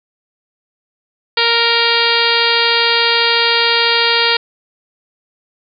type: harmonic tone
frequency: 466.2 Hz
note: A#4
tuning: in tune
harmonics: 1 / 2 / 3 / 4 / 5 / 6 / 7 / 8 / 9 / 10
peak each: -20 / -20 / -20 / -20 / -20 / -20 / -20 / -20 / -20 / -20 dBFS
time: 1.37-4.37 s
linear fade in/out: 5 ms
effects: none